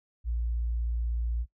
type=tone; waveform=sine; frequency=58.1 Hz; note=A#1; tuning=5 cents flat; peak=-26 dBFS; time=0.24-1.46 s; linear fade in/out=50 ms; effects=noise-tail reverb RT60 0.1 s tail -19 dB re dry + tanh soft clip ceiling -22 dBFS